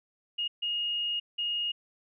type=tone bursts at uneven times; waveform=sine; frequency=2860 Hz; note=F7; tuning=41 cents sharp; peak=-28 dBFS; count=3; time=0.38-0.48 / 0.62-1.2 / 1.38-1.72 s; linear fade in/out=10 ms; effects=none